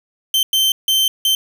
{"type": "tone bursts at uneven times", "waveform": "40% pulse", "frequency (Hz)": 3108, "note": "G7", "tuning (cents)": -16, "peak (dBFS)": -12, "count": 4, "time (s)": [[0.34, 0.43], [0.53, 0.72], [0.88, 1.08], [1.25, 1.35]], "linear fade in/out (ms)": 2, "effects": []}